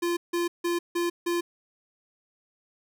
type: tone bursts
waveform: square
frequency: 345.4 Hz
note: F4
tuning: 19 cents flat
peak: -25 dBFS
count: 5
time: 0.02-1.41 s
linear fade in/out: 10 ms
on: 150 ms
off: 160 ms
effects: none

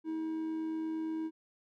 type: tone with amplitude modulation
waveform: triangle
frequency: 319.2 Hz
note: D#4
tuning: 44 cents sharp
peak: -30 dBFS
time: 0.04-1.31 s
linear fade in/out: 50 ms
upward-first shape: sine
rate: 88.6 Hz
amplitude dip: 30%
effects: none

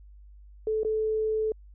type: tone with dropouts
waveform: sine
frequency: 435.7 Hz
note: A4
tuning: 17 cents flat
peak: -24 dBFS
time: 0.67-1.52 s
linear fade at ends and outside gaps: 2 ms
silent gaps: 0.833-0.848 s
effects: added 50 Hz sine -47 dBFS peak until 1.74 s

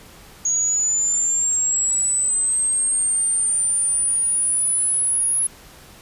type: linear sweep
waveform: sine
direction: up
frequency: 6645 to 10548 Hz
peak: -17 dBFS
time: 0.45-5.47 s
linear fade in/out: 5 ms
effects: pink hiss -45 dBFS RMS until 6.01 s + resampled to 32000 Hz

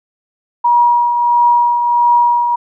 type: tone with tremolo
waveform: sine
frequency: 957 Hz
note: A#5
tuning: 45 cents sharp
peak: -6 dBFS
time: 0.64-2.56 s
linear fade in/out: 10 ms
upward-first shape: triangle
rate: 1.5 Hz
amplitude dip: 50%
effects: none

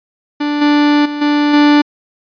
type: tone with level steps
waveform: 45% pulse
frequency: 293.7 Hz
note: D4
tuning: in tune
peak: -14 / -8 / -19 / -10 / -6 dBFS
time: 0.4-1.82 s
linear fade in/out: 10 ms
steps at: 0.61 / 1.05 / 1.21 / 1.53 s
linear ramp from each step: 10 ms
effects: resampled to 11025 Hz

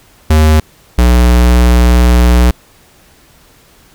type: tone pair in turn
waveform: square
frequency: 77.78 / 60.57 Hz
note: D#2 / B1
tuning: 0 / -33 cents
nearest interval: major third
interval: 433 cents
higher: first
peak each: -5 dBFS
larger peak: neither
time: 0.3-0.6 / 0.98-2.51 s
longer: second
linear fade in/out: 5 ms
effects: pink hiss -45 dBFS RMS until 3.94 s

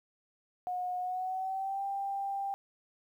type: tone with pitch glide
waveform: sine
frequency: 725 to 790.6 Hz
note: F#5 to G5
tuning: -35 to +15 cents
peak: -32 dBFS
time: 0.67-2.54 s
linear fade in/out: 0 ms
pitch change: +150 cents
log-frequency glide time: 0.99-1.84 s
effects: 11-bit

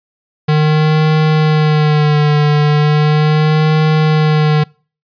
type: tone with vibrato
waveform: square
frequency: 152 Hz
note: D#3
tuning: 40 cents flat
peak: -9 dBFS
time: 0.48-4.64 s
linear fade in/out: 10 ms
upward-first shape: sine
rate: 0.37 Hz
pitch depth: 39 cents each way
effects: noise-tail reverb RT60 0.4 s tail -26 dB re dry + resampled to 11025 Hz

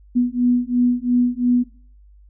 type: beating tone pair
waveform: sine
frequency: 244 / 246.9 Hz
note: B3 / B3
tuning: -21 / 0 cents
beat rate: 2.9 Hz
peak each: -18 dBFS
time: 0.15-1.64 s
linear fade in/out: 20 ms
effects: noise-tail reverb RT60 0.4 s tail -17 dB re dry + added 50 Hz sine -45 dBFS peak until 2.29 s

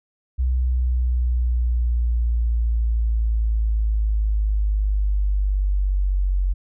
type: linear sweep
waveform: sine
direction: down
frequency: 63.3 to 46.25 Hz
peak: -17 dBFS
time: 0.38-6.54 s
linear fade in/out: 20 ms
effects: none

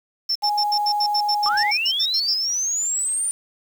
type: tone bursts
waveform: sine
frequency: 5360 Hz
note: E8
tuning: 28 cents sharp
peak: -18 dBFS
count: 15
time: 0.29-2.344 s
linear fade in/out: 10 ms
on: 66 ms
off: 76 ms
type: tone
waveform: sine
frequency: 830.6 Hz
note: G#5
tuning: in tune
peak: -19 dBFS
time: 0.42-1.72 s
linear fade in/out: 20 ms
type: linear sweep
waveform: sine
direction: up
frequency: 1133 to 9220 Hz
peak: -20 dBFS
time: 1.46-3.31 s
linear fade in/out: 0 ms
effects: tanh soft clip ceiling -10 dBFS + 7-bit

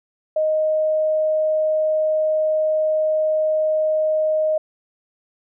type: tone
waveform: sine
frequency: 622.3 Hz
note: D#5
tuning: in tune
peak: -16 dBFS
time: 0.36-4.58 s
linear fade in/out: 5 ms
effects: none

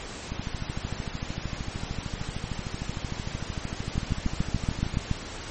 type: two click trains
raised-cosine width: 5 ms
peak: -19 / -12 dBFS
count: 62 / 9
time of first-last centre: 0.32-4.941 / 3.98-5.113 s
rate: 13.2 / 7.06 Hz
effects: pink hiss -38 dBFS RMS until 5.5 s + MP3 32 kbps

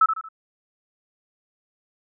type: tone with echo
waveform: sine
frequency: 1306 Hz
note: E6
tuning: 17 cents flat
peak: -12 dBFS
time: 0.01-0.06 s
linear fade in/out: 5 ms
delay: 76 ms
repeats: 3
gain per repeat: -8 dB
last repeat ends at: 0.288 s
effects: none

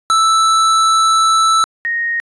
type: tone pair in turn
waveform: square / sine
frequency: 1318.5 / 1864.6 Hz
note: E6 / A#6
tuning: 0 / 0 cents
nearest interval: tritone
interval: 600 cents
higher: second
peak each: -10 / -15 dBFS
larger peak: first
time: 0.1-1.64 / 1.85-2.2 s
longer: first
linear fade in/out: 0 ms
effects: resampled to 22050 Hz

